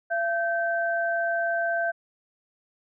sine tone pair together, 679 / 1552.7 Hz, F5 / G6, -49 / -17 cents, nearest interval octave + major second, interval 1432 cents, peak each -25 / -27 dBFS, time 0.1-1.92 s, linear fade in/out 20 ms, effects none

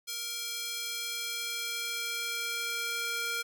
square tone with high-pass filter sweep, 467.1 Hz, A#4, 3 cents sharp, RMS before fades -35 dBFS, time 0.07-3.43 s, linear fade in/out 20 ms, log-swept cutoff 3800 to 1600 Hz, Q 1, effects none

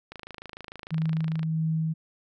click train, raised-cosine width 0.3 ms, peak -24 dBFS, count 36, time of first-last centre 0.12-1.431 s, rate 26.7 Hz
sine tone with tremolo, 159.8 Hz, D#3, 47 cents sharp, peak -23 dBFS, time 0.91-1.94 s, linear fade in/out 20 ms, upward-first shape sine, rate 1.6 Hz, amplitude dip 25%
effects none

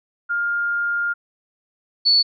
sine tone pair in turn, 1408 / 4443 Hz, F6 / C#8, +14 / +3 cents, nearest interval octave + minor sixth, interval 1989 cents, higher second, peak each -19 / -12 dBFS, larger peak second, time 0.29-1.14 / 2.05-2.23 s, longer first, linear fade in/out 20 ms, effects none

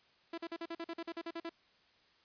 sawtooth tone bursts, 334.2 Hz, E4, 24 cents sharp, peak -35 dBFS, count 13, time 0.33-1.494 s, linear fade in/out 5 ms, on 48 ms, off 45 ms, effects white hiss -68 dBFS RMS until 2.24 s + resampled to 11025 Hz

